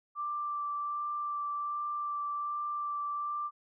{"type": "tone with vibrato", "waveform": "sine", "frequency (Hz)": 1174.7, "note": "D6", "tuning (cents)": 0, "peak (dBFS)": -32, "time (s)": [0.15, 3.51], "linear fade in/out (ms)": 50, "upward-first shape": "sine", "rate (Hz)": 1.3, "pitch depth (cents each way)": 10, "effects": []}